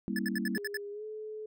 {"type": "chord", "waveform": "sine", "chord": "G diminished seventh", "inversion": "none", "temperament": "equal with one note detuned", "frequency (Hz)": [196, 233.1, 271.3, 329.6], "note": ["G3", "Bb3", "Db4", "Fb4"], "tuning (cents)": [0, 0, -37, 0], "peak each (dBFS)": [-34, -35, -40, -39], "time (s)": [0.08, 0.58], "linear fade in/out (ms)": 0}
{"type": "tone bursts", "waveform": "square", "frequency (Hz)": 1733, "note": "A6", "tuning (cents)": -27, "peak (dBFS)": -33, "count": 7, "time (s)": [0.16, 0.771], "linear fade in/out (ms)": 2, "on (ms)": 29, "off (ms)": 68}
{"type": "tone with pitch glide", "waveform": "sine", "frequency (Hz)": [407.3, 430.5], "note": ["G#4", "A4"], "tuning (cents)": [-34, -38], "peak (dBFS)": -38, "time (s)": [0.56, 1.46], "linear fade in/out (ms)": 5, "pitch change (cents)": 96, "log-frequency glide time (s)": [0.91, 1.04]}
{"effects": []}